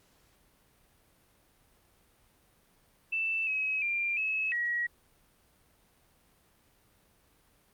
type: tone with pitch steps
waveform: sine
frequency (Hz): 2654 / 2554 / 2385 / 2582 / 1910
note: E7 / D#7 / D7 / E7 / A#6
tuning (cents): +11 / +45 / +26 / -37 / +42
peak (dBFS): -28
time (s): 3.12-4.87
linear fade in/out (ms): 10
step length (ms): 350
effects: pink hiss -66 dBFS RMS until 7.73 s + Opus 48 kbps